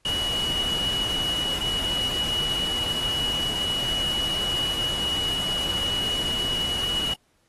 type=tone in noise; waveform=sine; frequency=2926 Hz; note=F#7; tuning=20 cents flat; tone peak=-24 dBFS; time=0.05-7.14 s; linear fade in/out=5 ms; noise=pink; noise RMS=-33 dBFS; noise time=0.05-7.14 s; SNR=+6 dB; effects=pink hiss -67 dBFS RMS until 7.48 s + AAC 32 kbps